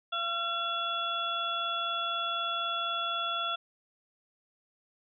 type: harmonic tone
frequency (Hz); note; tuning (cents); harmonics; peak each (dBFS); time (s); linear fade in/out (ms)
681; F5; -44; 1 / 2 / 4 / 5; -39 / -32 / -41 / -34; 0.12-3.56; 10
effects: none